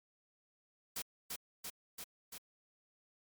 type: noise with echo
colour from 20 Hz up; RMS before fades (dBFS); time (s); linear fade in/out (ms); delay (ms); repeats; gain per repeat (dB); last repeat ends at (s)
white; -40; 0.96-1.02; 5; 340; 4; -2; 2.38
effects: MP3 96 kbps